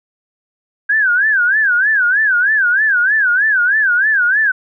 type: tone with vibrato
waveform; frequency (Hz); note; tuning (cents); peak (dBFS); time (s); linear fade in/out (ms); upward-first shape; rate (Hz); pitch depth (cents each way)
sine; 1585; G6; +19; -10; 0.89-4.52; 10; sine; 3.2; 190
effects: none